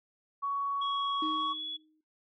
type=tone; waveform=sine; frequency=1120 Hz; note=C#6; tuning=18 cents sharp; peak=-29 dBFS; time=0.42-1.54 s; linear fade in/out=20 ms
type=tone with pitch glide; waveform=sine; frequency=3322 to 3388 Hz; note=G#7 to G#7; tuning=0 to +34 cents; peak=-35 dBFS; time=0.81-1.77 s; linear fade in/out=10 ms; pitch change=+34 cents; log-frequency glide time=1.33-1.62 s
type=tone with exponential decay; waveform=sine; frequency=311.1 Hz; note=D#4; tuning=in tune; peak=-31 dBFS; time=1.22-2.01 s; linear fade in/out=5 ms; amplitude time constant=170 ms
effects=noise-tail reverb RT60 0.2 s tail -17 dB re dry + tanh soft clip ceiling -18 dBFS